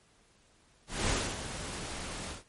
pink noise with ADSR envelope, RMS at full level -29 dBFS, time 0.87-2.44 s, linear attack 220 ms, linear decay 260 ms, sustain -10 dB, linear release 160 ms, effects pink hiss -65 dBFS RMS until 2.48 s + MP3 48 kbps

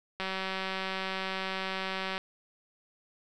click train, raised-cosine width 0.3 ms, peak -18 dBFS, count 377, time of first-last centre 0.2-2.179 s, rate 190 Hz, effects none

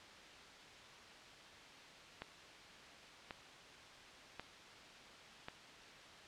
click train, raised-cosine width 0.3 ms, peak -28 dBFS, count 4, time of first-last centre 2.22-5.484 s, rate 0.919 Hz, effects white hiss -56 dBFS RMS until 6.27 s + low-pass 4000 Hz 12 dB/octave

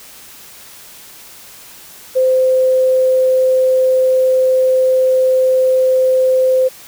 sine tone, 517 Hz, C5, 21 cents flat, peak -9 dBFS, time 2.15-6.69 s, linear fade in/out 20 ms, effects white hiss -38 dBFS RMS until 6.87 s

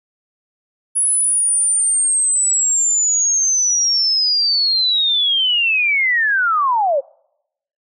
sine linear sweep, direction down, 10350 to 518 Hz, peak -13 dBFS, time 0.95-7.01 s, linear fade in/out 20 ms, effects noise-tail reverb RT60 0.8 s tail -26 dB re dry

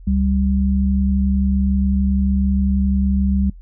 sine tone pair together, 69.3 / 196 Hz, C#2 / G3, 0 / 0 cents, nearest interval octave + tritone, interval 1800 cents, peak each -17 dBFS, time 0.07-3.5 s, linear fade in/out 5 ms, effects noise-tail reverb RT60 0.1 s tail -24 dB re dry + added 42 Hz sine -36 dBFS peak until 3.61 s

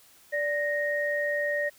sine tone pair together, 584.8 / 1864.7 Hz, D5 / A#6, -7 / 0 cents, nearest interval octave + minor sixth, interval 2007 cents, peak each -28 / -28 dBFS, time 0.32-1.7 s, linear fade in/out 20 ms, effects white hiss -57 dBFS RMS until 1.78 s

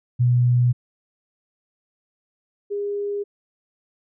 sine tone pair in turn, 122.7 / 407 Hz, B2 / G#4, -11 / -35 cents, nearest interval octave + major sixth, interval 2076 cents, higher second, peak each -14 / -23 dBFS, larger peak first, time 0.19-0.73 / 2.7-3.24 s, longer neither, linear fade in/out 20 ms, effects none

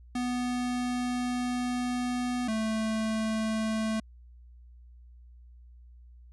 square tone pair in turn, 246.9 / 219.8 Hz, B3 / A3, 0 / -2 cents, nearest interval major second, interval 202 cents, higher first, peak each -29 / -28 dBFS, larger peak second, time 0.15-2.48 / 2.48-4 s, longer first, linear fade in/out 5 ms, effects added 60 Hz sine -49 dBFS peak until 6.32 s + resampled to 24000 Hz

